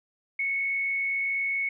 sine tone with frequency modulation, 2207 Hz, C#7, 8 cents flat, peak -25 dBFS, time 0.39-1.69 s, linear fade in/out 5 ms, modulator 64.6 Hz, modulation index 0.38, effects none

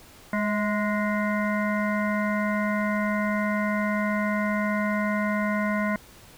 harmonic tone with a mistuned harmonic, 207.7 Hz, G#3, in tune, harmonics 1 / 3 / 5 / 7 / 9 / 10, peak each -25 / -30 / -32 / -33 / -35 / -35 dBFS, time 0.33-5.96 s, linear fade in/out 2 ms, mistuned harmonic 3, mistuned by +42 cents, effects pink hiss -50 dBFS RMS until 6.37 s

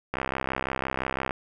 click train, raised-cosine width 0.5 ms, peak -12 dBFS, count 78, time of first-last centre 0.14-1.308 s, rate 65.9 Hz, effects 9-bit

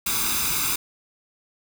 white noise with comb filter, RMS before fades -24 dBFS, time 0.06-0.76 s, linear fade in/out 5 ms, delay 0.81 ms, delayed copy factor +0.75, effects none

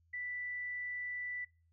sine tone, 1975 Hz, B6, in tune, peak -38 dBFS, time 0.13-1.45 s, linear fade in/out 10 ms, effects noise-tail reverb RT60 0.4 s tail -26 dB re dry + added 83 Hz sine -68 dBFS peak until 1.72 s

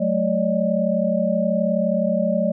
sine tone cluster, 185.9 / 218.1 / 570 / 609 Hz, F#3 / A3 / C#5 / D#5, +8 / -15 / +48 / -37 cents, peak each -23 dBFS, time 0-2.52 s, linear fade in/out 10 ms, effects none

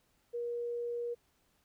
sine tone, 476 Hz, A#4, 36 cents sharp, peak -34 dBFS, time 0.33-1.15 s, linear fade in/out 20 ms, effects pink hiss -73 dBFS RMS until 1.64 s

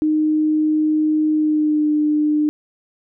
sine tone with pitch glide, 308.1 to 301.1 Hz, D#4 to D4, -17 to +43 cents, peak -14 dBFS, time 0.02-2.49 s, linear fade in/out 0 ms, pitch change -40 cents, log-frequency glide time 1.32-1.9 s, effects none

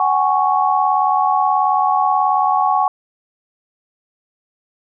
sine chord, F# suspended second, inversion none, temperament equal with one note detuned, 752.1 / 830.6 / 1108.7 Hz, F#5 / G#5 / C#6, +28 / 0 / 0 cents, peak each -17 dBFS, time 0-2.88 s, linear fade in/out 2 ms, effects none

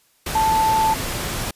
sine tone in noise, 880 Hz, A5, in tune, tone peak -15 dBFS, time 0.35-0.94 s, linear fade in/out 5 ms, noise pink, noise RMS -26 dBFS, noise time 0.26-1.51 s, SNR +8 dB, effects white hiss -60 dBFS RMS until 1.55 s + resampled to 32000 Hz

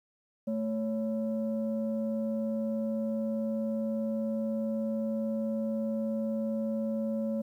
sine tone pair together, 220.8 / 556.9 Hz, A3 / C#5, +6 / +8 cents, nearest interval octave + major third, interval 1602 cents, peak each -29 / -33 dBFS, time 0.47-7.42 s, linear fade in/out 10 ms, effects tanh soft clip ceiling -23 dBFS + 11-bit

